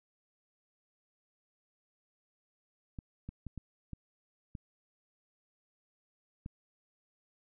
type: clicks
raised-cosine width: 5 ms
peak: -29 dBFS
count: 7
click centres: 2.988 / 3.29 / 3.467 / 3.577 / 3.933 / 4.552 / 6.461 s
effects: none